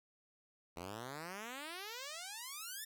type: exponential sweep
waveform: 5% pulse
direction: up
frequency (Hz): 81.4 to 1825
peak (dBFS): -33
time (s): 0.76-2.85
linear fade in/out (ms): 10
effects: none